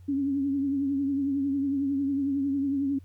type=tone with vibrato; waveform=sine; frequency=277.2 Hz; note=C#4; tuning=in tune; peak=-24 dBFS; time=0.08-2.99 s; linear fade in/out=10 ms; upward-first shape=triangle; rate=11 Hz; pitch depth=63 cents each way; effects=added 90 Hz sine -46 dBFS peak until 3.04 s + pink hiss -69 dBFS RMS until 3.04 s